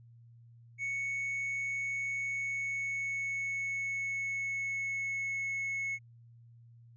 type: tone with pitch glide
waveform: triangle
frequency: 2217 to 2193 Hz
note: C#7 to C#7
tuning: 0 to -19 cents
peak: -31 dBFS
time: 0.78-5.99 s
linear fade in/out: 50 ms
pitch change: -19 cents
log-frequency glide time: 2.25-5.46 s
effects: added 117 Hz sine -54 dBFS peak until 6.96 s + resampled to 16000 Hz